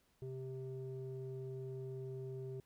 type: tone with low-pass filter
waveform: square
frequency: 130.81 Hz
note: C3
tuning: in tune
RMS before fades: -45 dBFS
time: 0.22-2.6 s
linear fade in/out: 0 ms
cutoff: 400 Hz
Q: 2.9
effects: pink hiss -75 dBFS RMS until 2.65 s